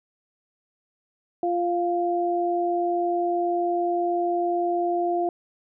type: tone pair together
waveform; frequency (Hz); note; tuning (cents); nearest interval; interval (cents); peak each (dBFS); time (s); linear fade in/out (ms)
sine; 347.8 / 698.5; F4 / F5; -7 / 0; octave; 1207; -24; 1.43-5.29; 2
effects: none